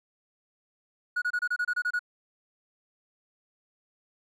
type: tone bursts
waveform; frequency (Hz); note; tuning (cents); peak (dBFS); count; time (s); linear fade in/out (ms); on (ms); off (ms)
triangle; 1457; F#6; -27; -22; 10; 1.16-1.993; 10; 59; 27
effects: tanh soft clip ceiling -20 dBFS